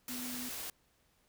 sine tone in noise, 248.7 Hz, B3, 12 cents sharp, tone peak -42 dBFS, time 0.09-0.49 s, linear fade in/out 2 ms, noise white, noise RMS -42 dBFS, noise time 0.08-0.7 s, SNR -3 dB, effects pink hiss -72 dBFS RMS until 1.28 s

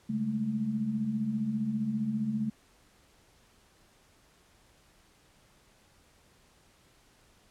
sine tone cluster, 137.8 / 202.6 / 217.6 Hz, C#3 / G#3 / A3, -10 / -43 / -19 cents, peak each -38 / -37 / -29 dBFS, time 0.09-2.5 s, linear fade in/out 10 ms, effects pink hiss -63 dBFS RMS until 7.5 s + low-pass 11000 Hz 12 dB/octave

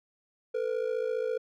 triangle ring-modulated tone, 474.6 Hz, A#4, 31 cents sharp, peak -23 dBFS, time 0.54-1.38 s, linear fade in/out 10 ms, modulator 27.4 Hz, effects none

